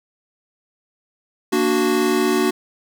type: chord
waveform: square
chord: Bb augmented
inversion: none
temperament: equal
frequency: 233.1 / 293.7 / 370 Hz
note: Bb3 / D4 / F#4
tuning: 0 / 0 / 0 cents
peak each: -23 / -22 / -19 dBFS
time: 1.52-2.51 s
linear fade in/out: 10 ms
effects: none